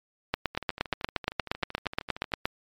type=two click trains; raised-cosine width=0.3 ms; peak=-9 / -22 dBFS; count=19 / 24; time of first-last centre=0.34-2.455 / 0.55-2.319 s; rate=8.51 / 13 Hz; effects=MP3 96 kbps